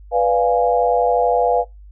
sine chord, B diminished seventh, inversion none, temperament equal, 493.9 / 587.3 / 698.5 / 830.6 Hz, B4 / D5 / F5 / Ab5, 0 / 0 / 0 / 0 cents, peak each -17 / -23 / -17 / -21 dBFS, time 0.11-1.65 s, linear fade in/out 50 ms, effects noise-tail reverb RT60 0.2 s tail -23 dB re dry + added 50 Hz sine -38 dBFS peak until 1.91 s

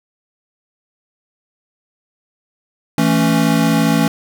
square chord, A major, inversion second, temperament equal, 164.81 / 220 / 277.2 Hz, E3 / A3 / C#4, 0 / 0 / 0 cents, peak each -17 dBFS, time 2.98-4.08 s, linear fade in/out 2 ms, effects none

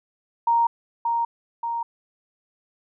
sine tone with echo, 932.3 Hz, A#5, in tune, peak -16 dBFS, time 0.47-0.67 s, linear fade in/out 5 ms, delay 580 ms, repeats 2, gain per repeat -4 dB, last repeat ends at 1.83 s, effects none

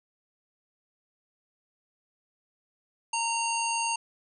harmonic tone with a mistuned harmonic, 922 Hz, A#5, 19 cents flat, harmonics 1 / 3 / 5 / 7 / 9, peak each -29 / -32 / -38 / -35 / -35 dBFS, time 3.13-3.96 s, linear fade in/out 5 ms, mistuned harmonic 9, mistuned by +65 cents, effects none

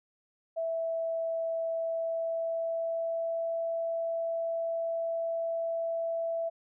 sine tone with pitch glide, 658 to 663.7 Hz, E5 to E5, -3 to +12 cents, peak -29 dBFS, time 0.56-6.5 s, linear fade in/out 20 ms, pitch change +15 cents, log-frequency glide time 1.69-3.56 s, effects none

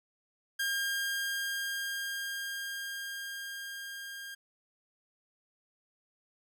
sawtooth tone with level ramp, 1610 Hz, G6, 46 cents sharp, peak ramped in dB -26 to -38 dBFS, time 0.59-4.35 s, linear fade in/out 10 ms, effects none

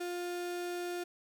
35% pulse tone, 352.5 Hz, F4, 16 cents sharp, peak -34 dBFS, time 0-1.04 s, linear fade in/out 10 ms, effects none

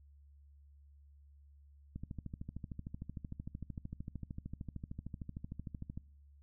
click train, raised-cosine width 5 ms, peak -30 dBFS, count 54, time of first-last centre 1.96-5.975 s, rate 13.2 Hz, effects noise-tail reverb RT60 0.7 s tail -25 dB re dry + added 71 Hz sine -58 dBFS peak until 6.42 s

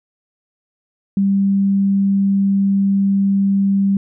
sine tone, 196.9 Hz, G3, 8 cents sharp, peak -12 dBFS, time 1.17-3.97 s, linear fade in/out 2 ms, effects none

